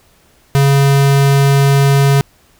square tone, 139 Hz, C#3, 5 cents sharp, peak -8 dBFS, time 0.55-2.21 s, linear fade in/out 0 ms, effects pink hiss -51 dBFS RMS until 2.59 s

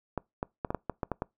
clicks, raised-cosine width 1 ms, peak -16 dBFS, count 9, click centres 0.177 / 0.429 / 0.648 / 0.705 / 0.747 / 0.897 / 1.032 / 1.117 / 1.221 s, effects noise-tail reverb RT60 0.2 s tail -25 dB re dry

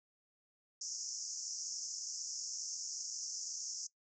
pink band-pass noise, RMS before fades -43 dBFS, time 0.81-3.87 s, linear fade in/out 5 ms, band 5200 to 7000 Hz, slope 96 dB/octave, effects noise-tail reverb RT60 0.1 s tail -19 dB re dry

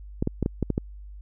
clicks, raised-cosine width 3 ms, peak -11 dBFS, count 7, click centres 0.225 / 0.274 / 0.427 / 0.461 / 0.627 / 0.703 / 0.779 s, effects added 50 Hz sine -39 dBFS peak until 1.21 s

